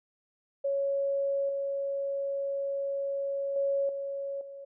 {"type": "tone with level steps", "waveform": "sine", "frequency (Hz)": 555, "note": "C#5", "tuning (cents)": 2, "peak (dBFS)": [-26, -29, -25, -32, -41], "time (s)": [0.64, 4.65], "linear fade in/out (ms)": 10, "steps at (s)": [1.49, 3.56, 3.89, 4.41], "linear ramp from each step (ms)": 2, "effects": []}